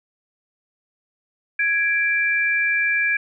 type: tone pair together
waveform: sine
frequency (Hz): 1661 / 2349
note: G#6 / D7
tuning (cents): 0 / 0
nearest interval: tritone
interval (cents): 600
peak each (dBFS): -20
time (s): 1.59-3.17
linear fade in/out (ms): 5
effects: none